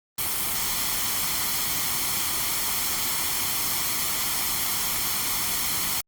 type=noise with comb filter; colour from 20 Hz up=white; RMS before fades=-26 dBFS; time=0.18-6.01 s; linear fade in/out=5 ms; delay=0.93 ms; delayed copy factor=+0.5; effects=Opus 32 kbps